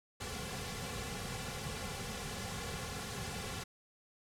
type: noise with comb filter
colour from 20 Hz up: pink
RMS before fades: -41 dBFS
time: 0.2-3.64 s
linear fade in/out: 10 ms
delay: 3.2 ms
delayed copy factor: -0.85
effects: low-pass 10000 Hz 12 dB/octave